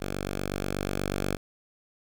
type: tone with level ramp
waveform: 5% pulse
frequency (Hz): 48.25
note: G1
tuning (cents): -27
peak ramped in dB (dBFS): -20 to -16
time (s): 0-1.37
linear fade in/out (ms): 10
effects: none